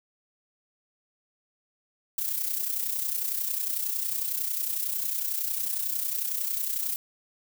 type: noise with amplitude modulation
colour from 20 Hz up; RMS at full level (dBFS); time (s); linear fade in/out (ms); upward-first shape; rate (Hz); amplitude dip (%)
violet; -27; 2.18-6.96; 2; sine; 31; 60
effects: none